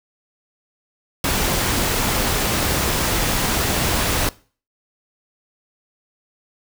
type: noise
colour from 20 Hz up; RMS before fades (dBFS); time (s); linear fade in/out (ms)
pink; -20; 1.24-4.29; 2
effects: noise-tail reverb RT60 0.4 s tail -21 dB re dry